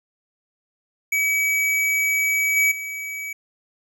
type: tone with level steps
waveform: square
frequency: 2279 Hz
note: C#7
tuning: 47 cents sharp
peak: -19 / -16 / -29 dBFS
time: 1.12-3.33 s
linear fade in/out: 5 ms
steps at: 2.56 / 2.71 s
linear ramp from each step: 10 ms
effects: none